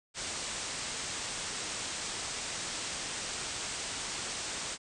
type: low-pass noise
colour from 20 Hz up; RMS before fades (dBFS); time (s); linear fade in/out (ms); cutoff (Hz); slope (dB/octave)
white; -38; 0.14-4.78; 50; 8800; 96
effects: none